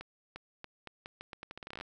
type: accelerating click train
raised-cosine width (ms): 0.3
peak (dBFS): -27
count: 19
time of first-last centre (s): 0.01-1.811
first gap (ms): 350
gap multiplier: 0.81
effects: none